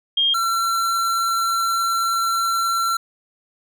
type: tone pair in turn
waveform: sine / square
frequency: 3222 / 1354.7 Hz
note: G7 / E6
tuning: +47 / +47 cents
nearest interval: octave + minor third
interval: 1500 cents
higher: first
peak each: -15 / -19 dBFS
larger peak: first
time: 0.17-0.34 / 0.34-2.97 s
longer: second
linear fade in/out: 5 ms
effects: none